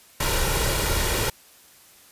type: noise with comb filter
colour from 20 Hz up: pink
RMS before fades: -23 dBFS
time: 0.2-1.3 s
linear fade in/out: 5 ms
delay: 2.1 ms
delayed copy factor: +0.55
effects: white hiss -52 dBFS RMS until 2.11 s + resampled to 32000 Hz